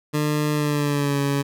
20% pulse tone with pitch glide, 150 to 140.77 Hz, D3 to C#3, +37 to +27 cents, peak -15 dBFS, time 0.13-1.43 s, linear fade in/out 20 ms, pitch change -110 cents, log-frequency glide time 0.53-1.2 s, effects none

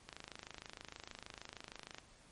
click train, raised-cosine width 0.2 ms, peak -29 dBFS, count 51, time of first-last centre 0.09-1.984 s, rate 26.4 Hz, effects pink hiss -63 dBFS RMS until 2.31 s + MP3 48 kbps

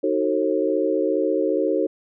sine chord, D# diminished seventh, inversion none, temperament just, 311.1 / 373.4 / 448 / 537.6 Hz, D#4 / F#4 / A4 / C5, 0 / +16 / +31 / +47 cents, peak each -24 dBFS, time 0.03-1.87 s, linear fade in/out 10 ms, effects none

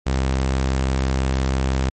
sawtooth tone, 66 Hz, C2, 16 cents sharp, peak -14 dBFS, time 0.06-1.9 s, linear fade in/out 10 ms, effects MP3 32 kbps

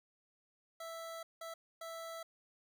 25% pulse tone bursts at uneven times, 659.3 Hz, E5, in tune, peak -40 dBFS, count 3, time 0.8-1.23 / 1.41-1.54 / 1.81-2.23 s, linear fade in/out 5 ms, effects none

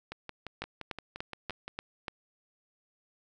two click trains, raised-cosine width 0.3 ms, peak -23 / -19 dBFS, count 10 / 6, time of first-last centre 0.12-1.68 / 0.62-2.082 s, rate 5.77 / 3.42 Hz, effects none

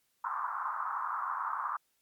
pink band-pass noise, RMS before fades -35 dBFS, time 0.24-1.77 s, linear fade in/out 5 ms, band 970 to 1300 Hz, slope 48 dB/octave, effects white hiss -75 dBFS RMS until 2.01 s + MP3 96 kbps

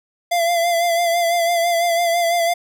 square tone with vibrato, 684 Hz, F5, 36 cents flat, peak -16 dBFS, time 0.31-2.54 s, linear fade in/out 10 ms, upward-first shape sine, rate 6 Hz, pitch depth 40 cents each way, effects none

